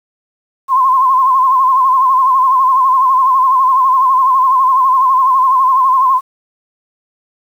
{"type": "tone with vibrato", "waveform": "sine", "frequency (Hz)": 1046.5, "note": "C6", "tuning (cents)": 0, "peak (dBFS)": -7, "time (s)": [0.68, 6.21], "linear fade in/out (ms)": 50, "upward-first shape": "sine", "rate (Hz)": 12, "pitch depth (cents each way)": 71, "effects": ["7-bit"]}